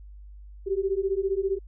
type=beating tone pair; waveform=sine; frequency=379.7 / 394.7 Hz; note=F#4 / G4; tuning=+45 / +12 cents; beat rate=15 Hz; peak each=-27 / -26 dBFS; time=0.66-1.59 s; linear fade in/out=20 ms; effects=added 50 Hz sine -42 dBFS peak until 1.67 s